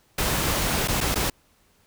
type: noise with dropouts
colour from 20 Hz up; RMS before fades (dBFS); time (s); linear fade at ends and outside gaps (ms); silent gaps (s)
pink; -24; 0.18-1.3; 5; 0.876-0.882 / 1.006-1.01 / 1.145-1.156
effects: pink hiss -62 dBFS RMS until 1.86 s